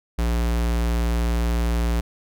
square tone, 58.27 Hz, A#1, in tune, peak -20 dBFS, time 0.18-2.01 s, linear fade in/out 10 ms, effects none

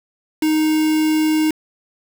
triangle tone with quantisation, 311.1 Hz, D#4, in tune, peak -12 dBFS, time 0.42-1.51 s, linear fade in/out 5 ms, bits 4, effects none

